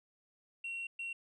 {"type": "tone bursts at uneven times", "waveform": "sine", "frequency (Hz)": 2734, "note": "F7", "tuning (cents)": -37, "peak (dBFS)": -36, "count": 2, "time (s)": [[0.64, 0.87], [0.99, 1.13]], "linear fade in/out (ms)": 5, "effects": ["tanh soft clip ceiling -36 dBFS"]}